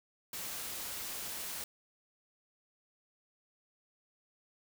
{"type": "noise", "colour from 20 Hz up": "white", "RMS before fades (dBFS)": -41, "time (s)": [0.33, 1.64], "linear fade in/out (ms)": 2, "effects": []}